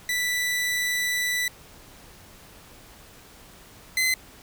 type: tone pair in turn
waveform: sawtooth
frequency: 1975.5 / 2045 Hz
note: B6 / C7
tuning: 0 / -40 cents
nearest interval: minor second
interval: 60 cents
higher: second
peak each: -20 / -17 dBFS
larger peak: second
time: 0.09-1.48 / 3.97-4.14 s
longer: first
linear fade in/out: 2 ms
effects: pink hiss -49 dBFS RMS until 4.42 s